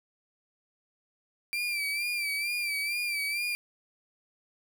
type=tone with vibrato; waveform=35% pulse; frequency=2349 Hz; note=D7; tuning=in tune; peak=-27 dBFS; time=1.53-3.55 s; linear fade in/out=0 ms; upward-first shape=sine; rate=2.2 Hz; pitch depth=61 cents each way; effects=none